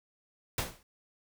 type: noise with exponential decay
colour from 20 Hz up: pink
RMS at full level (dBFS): -28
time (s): 0.58-0.83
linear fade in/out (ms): 2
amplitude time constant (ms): 53
effects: none